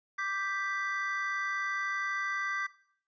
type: chord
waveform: triangle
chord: G major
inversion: second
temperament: equal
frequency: 1174.7 / 1568 / 1975.5 Hz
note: D6 / G6 / B6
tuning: 0 / 0 / 0 cents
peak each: -34 dBFS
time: 0.18-2.67 s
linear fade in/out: 10 ms
effects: noise-tail reverb RT60 0.6 s tail -19 dB re dry + resampled to 16000 Hz